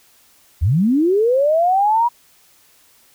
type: linear sweep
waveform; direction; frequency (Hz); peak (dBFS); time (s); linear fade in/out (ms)
sine; up; 67.1 to 970; -12; 0.61-2.09; 20
effects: white hiss -53 dBFS RMS until 3.14 s